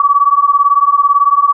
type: beating tone pair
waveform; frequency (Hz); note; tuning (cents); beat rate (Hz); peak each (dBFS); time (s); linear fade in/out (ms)
sine; 1132 / 1150; C#6 / D6; +36 / -37; 18; -10; 0-1.53; 2
effects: none

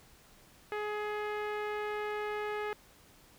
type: tone with low-pass filter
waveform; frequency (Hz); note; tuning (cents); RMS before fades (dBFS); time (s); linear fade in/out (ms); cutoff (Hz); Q
sawtooth; 420.1; G#4; +20; -36; 0.72-2.73; 0; 2100; 1.5
effects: pink hiss -60 dBFS RMS until 3.38 s

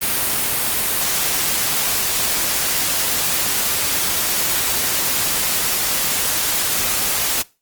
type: noise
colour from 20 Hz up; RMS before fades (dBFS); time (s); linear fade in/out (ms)
white; -19; 0.01-7.43; 20
effects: noise-tail reverb RT60 0.3 s tail -22 dB re dry + Opus 32 kbps

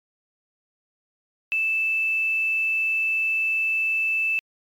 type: tone with quantisation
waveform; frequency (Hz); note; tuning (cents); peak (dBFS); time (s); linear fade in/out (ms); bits
sine; 2637; E7; 0; -20; 1.52-4.39; 0; 8
effects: MP3 96 kbps

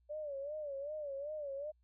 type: tone with vibrato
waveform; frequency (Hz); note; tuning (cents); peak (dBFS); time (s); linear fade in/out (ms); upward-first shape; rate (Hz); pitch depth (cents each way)
sine; 580; D5; -22; -39; 0.09-1.72; 20; sine; 2.6; 110
effects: added 60 Hz sine -69 dBFS peak until 1.83 s

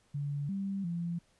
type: tone with pitch steps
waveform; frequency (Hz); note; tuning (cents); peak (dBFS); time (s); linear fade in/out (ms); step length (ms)
sine; 143.4 / 196 / 170.9; D3 / G3 / F3; -41 / 0 / -37; -32; 0.14-1.19; 10; 350
effects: pink hiss -69 dBFS RMS until 1.39 s + resampled to 24000 Hz

